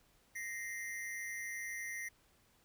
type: ring-modulated tone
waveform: square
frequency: 1975 Hz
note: B6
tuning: in tune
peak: -38 dBFS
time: 0.35-2.09 s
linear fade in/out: 10 ms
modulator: 106 Hz
effects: pink hiss -70 dBFS RMS until 2.64 s